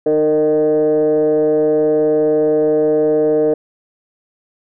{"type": "tone with frequency modulation", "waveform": "sine", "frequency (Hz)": 459.6, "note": "A#4", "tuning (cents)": -25, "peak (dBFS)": -10, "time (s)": [0.06, 3.54], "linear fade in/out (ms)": 5, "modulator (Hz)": 154, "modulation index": 0.85, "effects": ["tanh soft clip ceiling -6 dBFS"]}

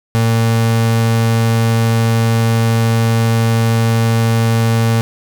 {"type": "tone", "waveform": "35% pulse", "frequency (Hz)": 114.1, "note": "A#2", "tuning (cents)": -37, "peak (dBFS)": -9, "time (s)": [0.15, 5.01], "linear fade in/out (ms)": 0, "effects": []}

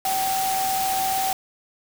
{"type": "tone in noise", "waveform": "sine", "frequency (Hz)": 767, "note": "G5", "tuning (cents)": -38, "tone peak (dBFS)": -22, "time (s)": [0.05, 1.33], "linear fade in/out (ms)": 2, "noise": "white", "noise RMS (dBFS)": -28, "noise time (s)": [0.05, 1.33], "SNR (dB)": 3, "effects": []}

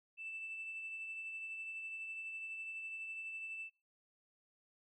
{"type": "tone with tremolo", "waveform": "sine", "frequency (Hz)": 2649, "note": "E7", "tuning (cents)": 8, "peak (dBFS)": -40, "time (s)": [0.17, 3.7], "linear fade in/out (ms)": 50, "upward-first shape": "triangle", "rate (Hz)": 12, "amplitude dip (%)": 40, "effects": ["noise-tail reverb RT60 0.3 s tail -21 dB re dry", "tanh soft clip ceiling -38 dBFS"]}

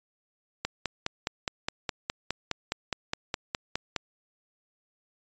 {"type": "click train", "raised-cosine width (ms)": 0.2, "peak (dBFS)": -11, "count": 17, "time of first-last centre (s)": [0.65, 3.963], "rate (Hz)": 4.83, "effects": ["resampled to 16000 Hz"]}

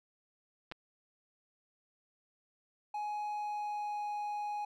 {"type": "clicks", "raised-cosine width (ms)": 0.3, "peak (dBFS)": -27, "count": 2, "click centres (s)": [0.715, 0.721]}
{"type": "tone with pitch glide", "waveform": "triangle", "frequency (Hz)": [837, 831.7], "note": ["G#5", "G#5"], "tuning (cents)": [13, 2], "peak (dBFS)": -33, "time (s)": [2.94, 4.65], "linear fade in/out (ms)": 5, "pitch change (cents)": -11, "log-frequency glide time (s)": [3.3, 4.07]}
{"effects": []}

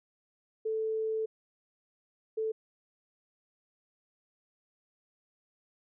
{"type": "tone bursts at uneven times", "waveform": "sine", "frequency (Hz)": 440, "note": "A4", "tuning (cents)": 0, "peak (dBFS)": -29, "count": 2, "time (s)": [[0.65, 1.26], [2.37, 2.52]], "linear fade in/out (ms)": 10, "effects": []}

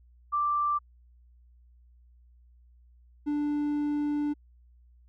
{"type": "tone pair in turn", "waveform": ["sine", "triangle"], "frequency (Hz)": [1176, 294], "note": ["D6", "D4"], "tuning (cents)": [2, 2], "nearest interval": "2 octaves", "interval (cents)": 2400, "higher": "first", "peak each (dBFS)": -24, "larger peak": "neither", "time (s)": [[0.32, 0.79], [3.26, 4.34]], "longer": "second", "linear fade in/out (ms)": 20, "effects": ["added 60 Hz sine -55 dBFS peak until 5.08 s"]}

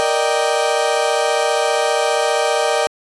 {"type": "chord", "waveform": "35% pulse", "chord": "Eb major seventh", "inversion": "second", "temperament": "equal", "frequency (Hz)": [466.2, 587.3, 622.3, 784], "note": ["Bb4", "D5", "Eb5", "G5"], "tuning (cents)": [0, 0, 0, 0], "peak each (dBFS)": -19, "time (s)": [0, 2.87], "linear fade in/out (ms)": 0, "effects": ["resampled to 24000 Hz"]}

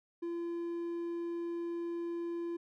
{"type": "tone", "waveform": "triangle", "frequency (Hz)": 341, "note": "F4", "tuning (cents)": -41, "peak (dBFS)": -33, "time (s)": [0.22, 2.57], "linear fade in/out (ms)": 10, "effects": []}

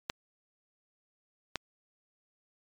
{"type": "clicks", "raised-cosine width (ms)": 0.2, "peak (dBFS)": -13, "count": 2, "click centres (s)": [0.099, 1.557], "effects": ["MP3 96 kbps"]}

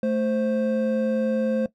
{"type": "tone pair together", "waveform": "triangle", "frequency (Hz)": [220, 523.3], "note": ["A3", "C5"], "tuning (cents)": [0, 0], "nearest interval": "octave + minor third", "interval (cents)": 1500, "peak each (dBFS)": [-21, -22], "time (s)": [0.03, 1.66], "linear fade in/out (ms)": 2, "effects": ["noise-tail reverb RT60 0.1 s tail -17 dB re dry"]}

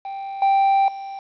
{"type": "tone with level steps", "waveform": "triangle", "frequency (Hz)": 784, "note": "G5", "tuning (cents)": 0, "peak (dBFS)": [-26, -12, -28], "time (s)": [0.05, 1.19], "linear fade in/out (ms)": 2, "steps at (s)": [0.42, 0.88], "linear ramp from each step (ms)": 2, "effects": ["resampled to 11025 Hz", "8-bit"]}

